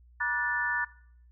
harmonic tone with a mistuned harmonic, 293.7 Hz, D4, in tune, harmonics 3 / 4 / 5 / 6, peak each -34 / -39 / -32 / -29 dBFS, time 0.2-0.85 s, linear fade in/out 10 ms, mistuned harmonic 3, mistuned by +150 cents, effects noise-tail reverb RT60 0.6 s tail -19 dB re dry + added 60 Hz sine -54 dBFS peak until 1.31 s

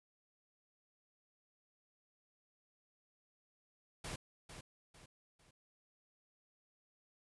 pink noise with echo, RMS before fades -44 dBFS, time 4.04-4.16 s, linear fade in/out 5 ms, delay 450 ms, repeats 3, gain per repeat -8 dB, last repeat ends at 5.51 s, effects resampled to 24000 Hz

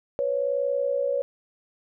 sine tone pair together, 496.2 / 557 Hz, B4 / C#5, +8 / +8 cents, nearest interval major second, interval 200 cents, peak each -27 / -24 dBFS, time 0.19-1.22 s, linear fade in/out 0 ms, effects none

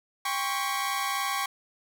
sawtooth tone cluster, 794 / 1053 / 1116 / 1937 Hz, G5 / C6 / C#6 / B6, +22 / +11 / +11 / -34 cents, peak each -29 / -33 / -26 / -34 dBFS, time 0.25-1.46 s, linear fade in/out 5 ms, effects none

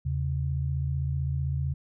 sine tone pair together, 80.56 / 136.2 Hz, E2 / C#3, -39 / -30 cents, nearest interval major sixth, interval 909 cents, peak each -29 / -28 dBFS, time 0.05-1.74 s, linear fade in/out 10 ms, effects none

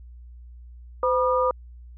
sine tone cluster, 511 / 971 / 1213 Hz, C5 / B5 / D#6, -41 / -30 / -44 cents, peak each -21 / -26 / -24 dBFS, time 1.03-1.51 s, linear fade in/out 2 ms, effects added 60 Hz sine -41 dBFS peak until 1.97 s

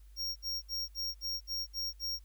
square tone bursts, 5570 Hz, F8, 5 cents flat, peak -34 dBFS, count 8, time 0.16-2.194 s, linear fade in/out 50 ms, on 200 ms, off 62 ms, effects added 50 Hz sine -52 dBFS peak until 2.24 s + white hiss -71 dBFS RMS until 2.24 s

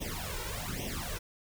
pink noise with flanger, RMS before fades -37 dBFS, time 0-1.19 s, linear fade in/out 20 ms, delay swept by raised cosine 0.33 to 2.13 ms, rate 1.2 Hz, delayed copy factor +0.9, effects none

